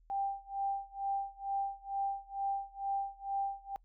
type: tone with tremolo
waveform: sine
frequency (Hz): 790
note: G5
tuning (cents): +13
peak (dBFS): -30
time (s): 0.1-3.76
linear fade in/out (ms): 0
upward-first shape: sine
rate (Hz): 2.2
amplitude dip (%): 95
effects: noise-tail reverb RT60 0.1 s tail -26 dB re dry + added 40 Hz sine -61 dBFS peak until 3.84 s